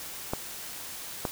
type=clicks; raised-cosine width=1 ms; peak=-14 dBFS; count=2; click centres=0.335 / 1.252 s; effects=white hiss -40 dBFS RMS until 1.31 s